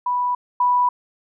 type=tone pair in turn; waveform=sine; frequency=985 / 985 Hz; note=B5 / B5; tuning=-5 / -5 cents; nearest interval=unison; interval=0 cents; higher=neither; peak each=-18 / -14 dBFS; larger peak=second; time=0.06-0.35 / 0.6-0.89 s; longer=neither; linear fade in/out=5 ms; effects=none